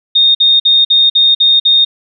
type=tone bursts; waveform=sine; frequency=3684 Hz; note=A#7; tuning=21 cents flat; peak=-5 dBFS; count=7; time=0.15-1.85 s; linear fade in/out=10 ms; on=200 ms; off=50 ms; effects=none